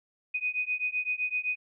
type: beating tone pair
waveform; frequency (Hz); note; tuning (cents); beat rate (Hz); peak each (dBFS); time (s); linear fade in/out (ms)
sine; 2489 / 2496.8; D#7 / D#7; 0 / +5; 7.8; -31; 0.34-1.56; 10
effects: none